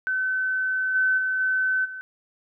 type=tone with level steps; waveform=sine; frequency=1522 Hz; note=F#6; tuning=48 cents sharp; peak=-22 / -18 / -22 / -20 / -33 dBFS; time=0.07-2.01 s; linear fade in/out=0 ms; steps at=0.94 / 1.17 / 1.39 / 1.84 s; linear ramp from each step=20 ms; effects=none